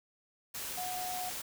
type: tone in noise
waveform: sine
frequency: 730 Hz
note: F#5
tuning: 24 cents flat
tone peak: -37 dBFS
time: 0.77-1.3 s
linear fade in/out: 10 ms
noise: white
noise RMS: -40 dBFS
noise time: 0.54-1.42 s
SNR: 0 dB
effects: none